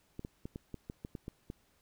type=clicks; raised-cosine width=3 ms; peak=-28 dBFS; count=10; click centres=0.194 / 0.249 / 0.455 / 0.559 / 0.743 / 0.899 / 1.049 / 1.152 / 1.281 / 1.501 s; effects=pink hiss -71 dBFS RMS until 1.81 s